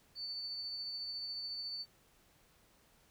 sine tone with tremolo, 4500 Hz, C#8, 25 cents sharp, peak -38 dBFS, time 0.15-1.86 s, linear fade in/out 50 ms, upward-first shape triangle, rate 14 Hz, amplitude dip 30%, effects pink hiss -68 dBFS RMS until 3.1 s

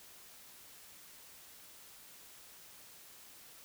silence, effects white hiss -56 dBFS RMS until 3.64 s

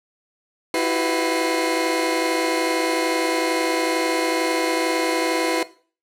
30% pulse tone cluster, 327.3 / 358.3 / 380.6 / 498.5 / 2132 Hz, E4 / F4 / F#4 / B4 / C7, -12 / +44 / +49 / +16 / +32 cents, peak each -21 / -27 / -25 / -21 / -25 dBFS, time 0.74-5.63 s, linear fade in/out 2 ms, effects noise-tail reverb RT60 0.4 s tail -17 dB re dry + low-pass 12000 Hz 12 dB/octave

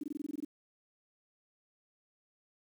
sine tone bursts, 293.7 Hz, D4, in tune, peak -34 dBFS, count 10, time 0.01-0.449 s, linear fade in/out 5 ms, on 25 ms, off 21 ms, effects 10-bit

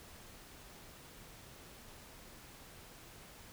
silence, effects pink hiss -55 dBFS RMS until 3.52 s

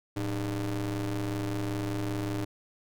35% pulse ring-modulated tone, 97.7 Hz, G2, 5 cents flat, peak -25 dBFS, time 0.16-2.45 s, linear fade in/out 10 ms, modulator 208 Hz, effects none

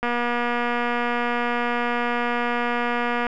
click train, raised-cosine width 0.5 ms, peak -10 dBFS, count 778, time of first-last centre 0.03-3.267 s, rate 240 Hz, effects none

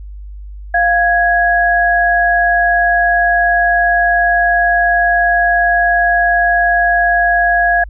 sine tone pair together, 698.5 / 1661.3 Hz, F5 / G#6, 0 / 0 cents, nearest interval octave + minor third, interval 1500 cents, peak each -12 dBFS, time 0.74-7.84 s, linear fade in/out 5 ms, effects added 50 Hz sine -27 dBFS peak until 7.89 s

